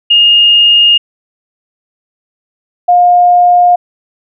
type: tone pair in turn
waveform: sine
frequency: 2841 / 710.2 Hz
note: F7 / F5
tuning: +29 / +29 cents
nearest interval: 2 octaves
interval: 2400 cents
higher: first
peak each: -3 dBFS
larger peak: neither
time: 0.1-0.98 / 2.88-3.76 s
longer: neither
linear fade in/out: 10 ms
effects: none